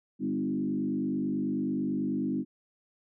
sine tone with frequency modulation, 255.6 Hz, C4, 40 cents flat, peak -27 dBFS, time 0.19-2.45 s, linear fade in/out 50 ms, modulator 49.2 Hz, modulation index 1.4, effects none

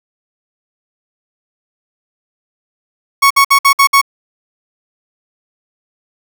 30% pulse tone bursts, 1108.7 Hz, C#6, in tune, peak -3 dBFS, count 6, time 3.22-4.015 s, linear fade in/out 10 ms, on 85 ms, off 57 ms, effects none

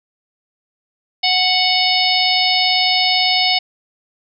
harmonic tone, 738 Hz, F#5, 5 cents flat, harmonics 1 / 3 / 4 / 5 / 6 / 7, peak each -20 / -20 / -20 / -20 / -20 / -20 dBFS, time 1.23-3.59 s, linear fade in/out 10 ms, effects none

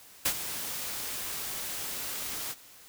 white noise with ADSR envelope, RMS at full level -25 dBFS, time 0.25-2.55 s, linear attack 9 ms, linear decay 75 ms, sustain -11 dB, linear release 41 ms, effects white hiss -53 dBFS RMS until 2.88 s

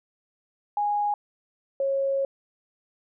sine tone pair in turn, 826 / 546.5 Hz, G#5 / C#5, -10 / -25 cents, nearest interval perfect fifth, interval 715 cents, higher first, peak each -22 dBFS, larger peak neither, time 0.77-1.14 / 1.8-2.25 s, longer second, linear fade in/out 2 ms, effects none

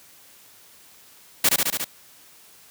white noise with echo, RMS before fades -17 dBFS, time 1.44-1.49 s, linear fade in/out 5 ms, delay 71 ms, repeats 5, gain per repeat -2 dB, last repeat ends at 1.845 s, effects white hiss -51 dBFS RMS until 2.7 s + high-pass 60 Hz 12 dB/octave

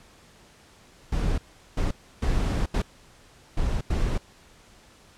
brown noise bursts at uneven times, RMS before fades -24 dBFS, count 6, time 1.12-1.38 / 1.77-1.91 / 2.22-2.66 / 2.74-2.82 / 3.57-3.81 / 3.9-4.18 s, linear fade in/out 5 ms, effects pink hiss -54 dBFS RMS until 5.17 s + low-pass 9000 Hz 12 dB/octave

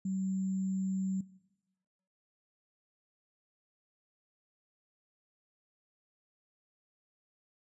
sine tone with sample-and-hold, 190 Hz, F#3, 46 cents sharp, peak -31 dBFS, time 0.05-1.21 s, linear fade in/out 5 ms, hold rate 7350 Hz, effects noise-tail reverb RT60 1.0 s tail -19 dB re dry + resampled to 24000 Hz

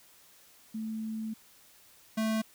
sine / square tone pair in turn, 220 / 220 Hz, A3 / A3, 0 / 0 cents, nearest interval unison, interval 0 cents, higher neither, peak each -33 / -28 dBFS, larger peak second, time 0.74-1.34 / 2.17-2.42 s, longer first, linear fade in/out 10 ms, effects white hiss -59 dBFS RMS until 2.54 s

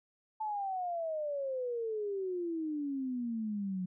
sine exponential sweep, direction down, 880 to 180 Hz, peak -33 dBFS, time 0.4-3.86 s, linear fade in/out 10 ms, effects none

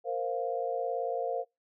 sine chord, Bb suspended second, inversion none, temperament just, 466.2 / 524.4 / 699.2 Hz, Bb4 / C5 / F5, 0 / +4 / +2 cents, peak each -34 dBFS, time 0.04-1.45 s, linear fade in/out 50 ms, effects noise-tail reverb RT60 0.2 s tail -25 dB re dry

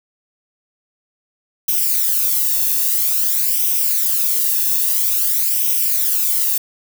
violet noise with flanger, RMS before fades -17 dBFS, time 1.68-6.58 s, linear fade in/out 5 ms, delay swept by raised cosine 0.34 to 1.14 ms, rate 0.5 Hz, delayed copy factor +0.65, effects none

